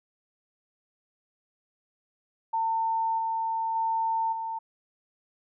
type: tone with level steps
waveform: sine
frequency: 900 Hz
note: A5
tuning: 39 cents sharp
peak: -24 / -26 / -24 / -30 dBFS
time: 2.53-4.59 s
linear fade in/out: 10 ms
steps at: 3.18 / 3.75 / 4.32 s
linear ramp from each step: 10 ms
effects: none